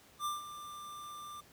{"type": "tone with ADSR envelope", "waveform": "square", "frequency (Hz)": 1187, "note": "D6", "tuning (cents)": 18, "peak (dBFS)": -33, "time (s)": [0.19, 1.41], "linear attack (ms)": 64, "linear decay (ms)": 160, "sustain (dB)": -12, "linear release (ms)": 11, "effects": ["pink hiss -61 dBFS RMS until 1.52 s", "high-pass 60 Hz 12 dB/octave"]}